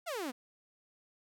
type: exponential sweep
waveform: sawtooth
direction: down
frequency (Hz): 740 to 231.4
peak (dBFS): -32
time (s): 0.06-0.32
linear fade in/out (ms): 20
effects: none